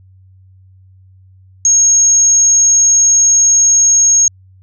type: tone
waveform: sine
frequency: 6540 Hz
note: G#8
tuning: 28 cents flat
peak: -6 dBFS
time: 1.65-4.28 s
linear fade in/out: 2 ms
effects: added 94 Hz sine -41 dBFS peak until 4.62 s